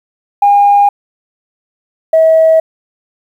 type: tone pair in turn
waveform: sine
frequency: 811 / 643.7 Hz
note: G#5 / E5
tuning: -41 / -41 cents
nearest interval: major third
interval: 400 cents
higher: first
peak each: -3 dBFS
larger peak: neither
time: 0.42-0.89 / 2.13-2.6 s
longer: neither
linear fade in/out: 5 ms
effects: tanh soft clip ceiling 0 dBFS + 7-bit